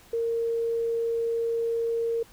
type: tone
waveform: sine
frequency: 461.5 Hz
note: A#4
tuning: 17 cents flat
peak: -24 dBFS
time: 0.13-2.23 s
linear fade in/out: 5 ms
effects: pink hiss -54 dBFS RMS until 2.32 s